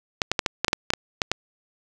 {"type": "clicks", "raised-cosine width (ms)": 0.2, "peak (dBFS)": -3, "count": 11, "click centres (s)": [0.218, 0.316, 0.392, 0.462, 0.646, 0.682, 0.731, 0.904, 0.936, 1.218, 1.316], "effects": []}